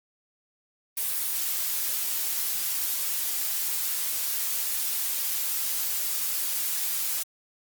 blue noise, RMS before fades -28 dBFS, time 0.97-7.23 s, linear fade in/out 5 ms, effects Opus 32 kbps

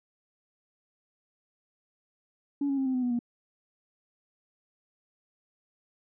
sine tone with pitch steps, 283.2 / 275.3 / 267.6 / 260.1 / 252.9 / 245.8 / 239 Hz, C#4 / C#4 / C4 / C4 / B3 / B3 / A#3, +37 / -12 / +39 / -10 / +41 / -8 / +43 cents, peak -24 dBFS, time 2.61-3.191 s, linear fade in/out 5 ms, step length 83 ms, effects tanh soft clip ceiling -22 dBFS

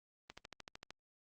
click train, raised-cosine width 0.2 ms, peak -30 dBFS, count 9, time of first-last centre 0.3-0.906 s, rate 13.2 Hz, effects Opus 32 kbps

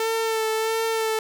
sawtooth tone with vibrato, 445.3 Hz, A4, 21 cents sharp, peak -18 dBFS, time 0-1.19 s, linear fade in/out 2 ms, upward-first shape sine, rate 1.5 Hz, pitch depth 23 cents each way, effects none

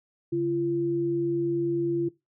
sine tone pair together, 141.56 / 341.2 Hz, C#3 / F4, +37 / -40 cents, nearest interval octave + minor third, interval 1523 cents, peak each -32 / -24 dBFS, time 0.32-2.09 s, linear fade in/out 10 ms, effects noise-tail reverb RT60 0.2 s tail -19 dB re dry

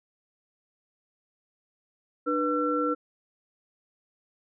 sine tone cluster, 298.2 / 489.6 / 1350 Hz, D4 / B4 / E6, +27 / -15 / +41 cents, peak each -28 dBFS, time 2.26-2.95 s, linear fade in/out 20 ms, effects none

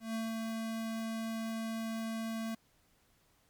square tone with ADSR envelope, 224.5 Hz, A3, 35 cents sharp, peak -34 dBFS, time 0-2.55 s, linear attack 140 ms, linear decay 180 ms, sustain -2 dB, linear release 7 ms, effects pink hiss -70 dBFS RMS until 3.49 s + MP3 96 kbps

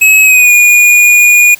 square tone with pitch glide, 2566 to 2442 Hz, E7 to D#7, -47 to -33 cents, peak -3 dBFS, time 0.01-1.55 s, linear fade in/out 10 ms, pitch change -86 cents, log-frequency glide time 0.22-0.52 s, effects white hiss -35 dBFS RMS until 1.59 s

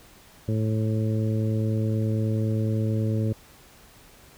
harmonic tone, 109.5 Hz, A2, 8 cents flat, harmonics 1 / 2 / 3 / 4 / 5, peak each -23 / -29 / -33 / -35 / -37 dBFS, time 0.48-3.33 s, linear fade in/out 5 ms, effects pink hiss -52 dBFS RMS until 4.37 s

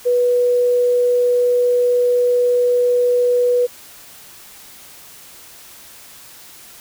sine tone, 490 Hz, B4, 14 cents flat, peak -12 dBFS, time 0.05-3.67 s, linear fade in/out 20 ms, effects white hiss -41 dBFS RMS until 6.8 s

